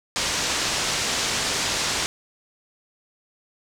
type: low-pass noise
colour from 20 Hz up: white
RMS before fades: -25 dBFS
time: 0.16-2.06 s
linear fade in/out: 0 ms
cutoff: 7100 Hz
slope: 24 dB/octave
effects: none